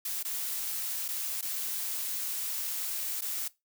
blue noise with dropouts, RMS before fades -34 dBFS, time 0.05-3.48 s, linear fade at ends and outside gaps 5 ms, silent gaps 0.229-0.248 / 1.082-1.086 / 1.412-1.425 / 3.209-3.219 s, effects noise-tail reverb RT60 0.2 s tail -19 dB re dry

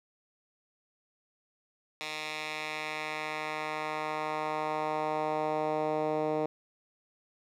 10% pulse tone with band-pass filter sweep, 154.1 Hz, D#3, 16 cents flat, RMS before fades -33 dBFS, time 2.01-6.46 s, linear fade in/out 0 ms, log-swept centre 3200 to 490 Hz, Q 1.2, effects none

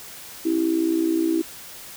sine tone with amplitude modulation, 327.5 Hz, E4, 11 cents flat, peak -15 dBFS, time 0.45-1.42 s, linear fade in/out 10 ms, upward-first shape sine, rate 59.6 Hz, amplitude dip 75%, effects white hiss -40 dBFS RMS until 1.96 s

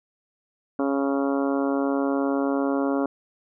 harmonic tone, 138.59 Hz, C#3, in tune, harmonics 2 / 3 / 4 / 5 / 6 / 7 / 8 / 9 / 10, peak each -23 / -29 / -29 / -33 / -37 / -38 / -36 / -41 / -38 dBFS, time 0.79-3.06 s, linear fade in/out 2 ms, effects none

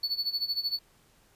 triangle tone with tremolo, 4445 Hz, C#8, 4 cents sharp, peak -24 dBFS, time 0.03-0.79 s, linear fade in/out 5 ms, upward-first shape sine, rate 13 Hz, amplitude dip 85%, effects pink hiss -63 dBFS RMS until 1.35 s + resampled to 32000 Hz

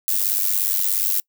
violet noise with amplitude modulation, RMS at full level -17 dBFS, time 0.08-1.2 s, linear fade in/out 0 ms, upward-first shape sine, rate 97.1 Hz, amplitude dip 85%, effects noise-tail reverb RT60 0.1 s tail -26 dB re dry

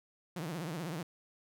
sawtooth tone with vibrato, 164.81 Hz, E3, in tune, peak -33 dBFS, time 0.36-1.03 s, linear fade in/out 5 ms, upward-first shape triangle, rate 16 Hz, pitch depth 230 cents each way, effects none

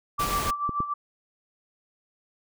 sine tone with tremolo, 1167 Hz, D6, 11 cents flat, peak -23 dBFS, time 0.18-0.94 s, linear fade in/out 10 ms, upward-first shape sine, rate 6.9 Hz, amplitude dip 70%
pink noise, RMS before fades -30 dBFS, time 0.19-0.51 s, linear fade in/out 10 ms
clicks, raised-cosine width 3 ms, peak -18 dBFS, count 2, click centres 0.693 / 0.804 s
effects none

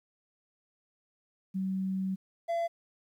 sine / triangle tone pair in turn, 190 / 677.1 Hz, F#3 / E5, +46 / +46 cents, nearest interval octave + minor seventh, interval 2200 cents, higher second, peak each -29 / -26 dBFS, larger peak second, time 1.54-2.16 / 2.48-2.68 s, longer first, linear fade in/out 20 ms, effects 11-bit

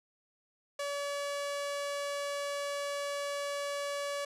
sawtooth tone with low-pass filter, 570 Hz, C#5, 48 cents sharp, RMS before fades -36 dBFS, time 0.79-4.25 s, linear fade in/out 5 ms, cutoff 9200 Hz, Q 0.96, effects none

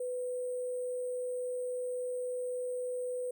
sine tone with sample-and-hold, 498.2 Hz, B4, 15 cents sharp, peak -33 dBFS, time 0-3.31 s, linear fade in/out 5 ms, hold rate 8820 Hz, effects none

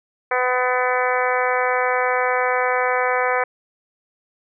harmonic tone, 251.4 Hz, B3, 31 cents sharp, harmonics 2 / 3 / 4 / 5 / 6 / 7 / 8 / 9, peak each -22 / -24 / -25 / -26 / -27 / -27 / -28 / -29 dBFS, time 0.31-3.44 s, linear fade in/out 5 ms, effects none

